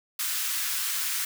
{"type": "high-pass noise", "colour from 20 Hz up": "white", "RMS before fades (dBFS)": -29, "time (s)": [0.19, 1.25], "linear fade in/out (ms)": 5, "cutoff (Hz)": 1200, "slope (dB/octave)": 24, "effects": []}